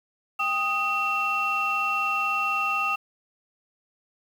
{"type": "tone cluster", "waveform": "sine", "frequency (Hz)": [789, 1247, 2711], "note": ["G5", "D#6", "E7"], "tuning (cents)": [11, 3, 48], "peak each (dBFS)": [-31, -25, -25], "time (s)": [0.39, 2.96], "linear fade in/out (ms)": 10, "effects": ["tanh soft clip ceiling -16 dBFS", "8-bit"]}